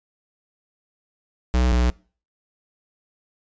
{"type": "tone pair in turn", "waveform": "square", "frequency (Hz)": [62, 60.79], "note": ["B1", "B1"], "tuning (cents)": [7, -27], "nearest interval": "unison", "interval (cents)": 34, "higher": "first", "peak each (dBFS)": -17, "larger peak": "neither", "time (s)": [[1.54, 1.72], [1.72, 1.9]], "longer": "neither", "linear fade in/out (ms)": 0, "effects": ["noise-tail reverb RT60 0.4 s tail -24 dB re dry", "resampled to 16000 Hz"]}